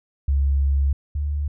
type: tone pair in turn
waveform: sine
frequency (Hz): 69.3 / 72.92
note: C#2 / D2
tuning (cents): 0 / -12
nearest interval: minor second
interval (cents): 88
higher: second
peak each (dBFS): -16 / -21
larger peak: first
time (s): 0.28-0.93 / 1.15-1.48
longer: first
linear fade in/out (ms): 5
effects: none